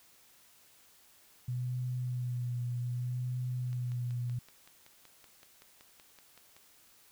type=tone with vibrato; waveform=sine; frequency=123.6 Hz; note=B2; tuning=2 cents sharp; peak=-32 dBFS; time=1.48-4.39 s; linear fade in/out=5 ms; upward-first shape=sine; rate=0.64 Hz; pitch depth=27 cents each way
type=click train; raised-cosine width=0.2 ms; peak=-37 dBFS; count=16; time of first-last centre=3.73-6.566 s; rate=5.29 Hz
effects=white hiss -62 dBFS RMS until 7.11 s